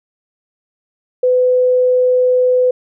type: tone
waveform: sine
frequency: 503 Hz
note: B4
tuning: 32 cents sharp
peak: -9 dBFS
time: 1.23-2.71 s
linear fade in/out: 5 ms
effects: none